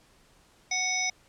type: harmonic tone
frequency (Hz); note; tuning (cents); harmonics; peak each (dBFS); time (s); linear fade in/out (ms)
740; F#5; 0; 1 / 3 / 5 / 7 / 8; -36 / -29 / -39 / -33 / -31; 0.71-1.1; 5
effects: pink hiss -61 dBFS RMS until 1.28 s + low-pass 10000 Hz 12 dB/octave